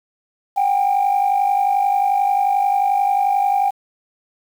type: tone pair together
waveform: sine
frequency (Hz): 750 / 801.3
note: F#5 / G5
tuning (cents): +23 / +38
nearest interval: minor second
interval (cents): 115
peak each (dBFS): -18 / -14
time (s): 0.56-3.71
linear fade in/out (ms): 20
effects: tanh soft clip ceiling -10 dBFS + 7-bit